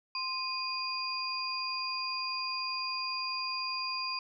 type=tone cluster; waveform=sine; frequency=1042 / 2483 / 4795 Hz; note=C6 / D#7 / D8; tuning=-7 / -4 / +35 cents; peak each=-37 / -39 / -35 dBFS; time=0.15-4.19 s; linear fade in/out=2 ms; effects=none